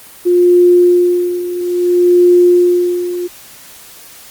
sine tone with tremolo, 354.4 Hz, F4, 25 cents sharp, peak -4 dBFS, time 0.25-3.28 s, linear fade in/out 20 ms, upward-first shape sine, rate 0.6 Hz, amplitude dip 75%, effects white hiss -37 dBFS RMS until 4.3 s + Opus 32 kbps

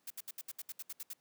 blue noise bursts, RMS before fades -43 dBFS, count 11, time 0.07-1.134 s, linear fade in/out 5 ms, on 34 ms, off 69 ms, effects pink hiss -75 dBFS RMS until 1.2 s + high-pass 200 Hz 12 dB/octave

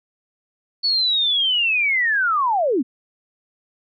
sine linear sweep, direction down, 4475 to 222 Hz, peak -16 dBFS, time 0.83-2.83 s, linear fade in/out 20 ms, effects none

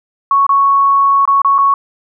sine tone with dropouts, 1108.7 Hz, C#6, in tune, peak -7 dBFS, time 0.31-1.74 s, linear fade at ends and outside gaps 2 ms, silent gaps 0.466-0.492 / 1.254-1.276 / 1.418-1.447 / 1.582-1.586 s, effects none

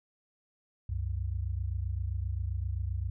sine tone pair together, 66.7 / 94.33 Hz, C2 / F#2, +34 / +34 cents, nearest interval tritone, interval 600 cents, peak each -33 / -33 dBFS, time 0.89-3.1 s, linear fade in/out 5 ms, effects none

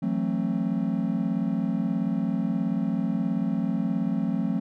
triangle chord, F# half-diminished seventh, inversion third, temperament just, 166.5 / 185 / 222 / 266.4 Hz, E3 / F#3 / A3 / C4, +18 / 0 / +16 / +31 cents, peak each -30 / -26 / -26 / -28 dBFS, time 0.02-4.6 s, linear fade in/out 10 ms, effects none

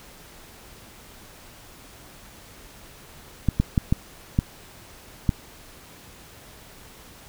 clicks, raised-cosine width 5 ms, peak -6 dBFS, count 6, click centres 3.487 / 3.6 / 3.778 / 3.925 / 4.389 / 5.292 s, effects pink hiss -47 dBFS RMS until 7.28 s

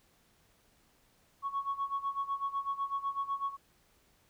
sine tone with tremolo, 1108.7 Hz, C#6, in tune, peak -28 dBFS, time 1.42-3.57 s, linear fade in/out 50 ms, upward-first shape sine, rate 8 Hz, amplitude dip 85%, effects tanh soft clip ceiling -26 dBFS + pink hiss -68 dBFS RMS until 4.29 s

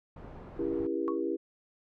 pink low-pass noise, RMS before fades -46 dBFS, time 0.16-0.87 s, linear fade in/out 5 ms, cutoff 960 Hz, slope 12 dB/octave
sine chord, C# diminished seventh, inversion none, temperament just, 277.2 / 332.6 / 399.1 / 479 Hz, C#4 / E4 / G4 / Bb4, 0 / +16 / +31 / +47 cents, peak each -37 / -32 / -34 / -37 dBFS, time 0.58-1.37 s, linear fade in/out 20 ms
sine tone with exponential decay, 1108.7 Hz, C#6, in tune, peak -30 dBFS, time 1.08-1.21 s, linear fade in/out 0 ms, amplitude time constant 27 ms
effects none

